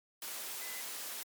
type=tone in noise; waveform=sine; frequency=2017 Hz; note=B6; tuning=36 cents sharp; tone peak=-48 dBFS; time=0.61-0.81 s; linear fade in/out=2 ms; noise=white; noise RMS=-42 dBFS; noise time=0.22-1.23 s; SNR=-9 dB; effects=high-pass 300 Hz 12 dB/octave + MP3 96 kbps